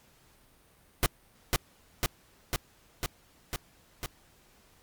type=noise with echo; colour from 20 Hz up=pink; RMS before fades=-23 dBFS; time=1.03-1.06 s; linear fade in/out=0 ms; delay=500 ms; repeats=6; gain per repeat=-2 dB; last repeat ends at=4.06 s; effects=pink hiss -62 dBFS RMS until 4.82 s + Opus 48 kbps